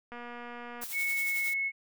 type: click train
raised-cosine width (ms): 0.5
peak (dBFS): -29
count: 173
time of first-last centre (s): 0.12-0.837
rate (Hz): 240
type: noise with tremolo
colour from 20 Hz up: blue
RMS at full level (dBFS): -37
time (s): 0.81-1.54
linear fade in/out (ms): 10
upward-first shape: triangle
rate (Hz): 11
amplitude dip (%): 55
type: tone with pitch glide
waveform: sine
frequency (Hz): 2209 to 2191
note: C#7 to C#7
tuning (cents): -7 to -21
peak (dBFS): -28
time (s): 0.92-1.72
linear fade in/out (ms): 50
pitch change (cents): -14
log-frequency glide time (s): 1.03-1.42
effects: none